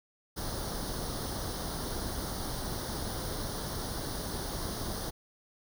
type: noise with comb filter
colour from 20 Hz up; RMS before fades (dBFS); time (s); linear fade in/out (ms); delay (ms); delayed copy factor
pink; -36; 0.36-5.11; 20; 0.2; +0.8
effects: none